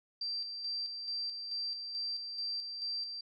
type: tone with tremolo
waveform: sine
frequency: 4699 Hz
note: D8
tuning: in tune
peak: -34 dBFS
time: 0.21-3.21 s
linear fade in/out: 5 ms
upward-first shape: square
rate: 2.3 Hz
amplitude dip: 45%
effects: none